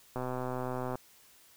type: click train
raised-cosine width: 1 ms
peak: -22 dBFS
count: 102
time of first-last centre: 0.16-0.955 s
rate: 127 Hz
effects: white hiss -60 dBFS RMS until 1.56 s